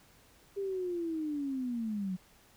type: linear sweep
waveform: sine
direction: down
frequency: 402 to 179.5 Hz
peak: -32 dBFS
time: 0.56-2.17 s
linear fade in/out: 20 ms
effects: pink hiss -62 dBFS RMS until 2.56 s